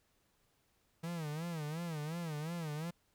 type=tone with vibrato; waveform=45% pulse; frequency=160 Hz; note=D#3; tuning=49 cents sharp; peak=-38 dBFS; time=1.03-2.91 s; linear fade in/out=10 ms; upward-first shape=sine; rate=2.8 Hz; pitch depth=140 cents each way; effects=pink hiss -75 dBFS RMS until 3.14 s